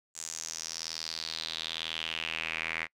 square tone with band-pass filter sweep, 40.52 Hz, E1, 29 cents flat, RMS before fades -37 dBFS, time 0.14-2.88 s, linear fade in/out 50 ms, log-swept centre 7300 to 2100 Hz, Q 4.7, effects noise-tail reverb RT60 0.1 s tail -26 dB re dry

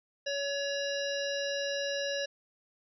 harmonic tone, 563 Hz, C#5, 27 cents sharp, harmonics 1 / 3 / 5 / 7 / 9 / 10, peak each -33 / -38 / -40 / -41 / -43 / -43 dBFS, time 0.26-2.26 s, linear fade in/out 10 ms, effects none

